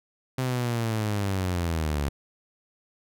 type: linear sweep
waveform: sawtooth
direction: down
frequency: 130.81 to 69.3 Hz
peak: -21 dBFS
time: 0.38-2.09 s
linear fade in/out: 5 ms
effects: none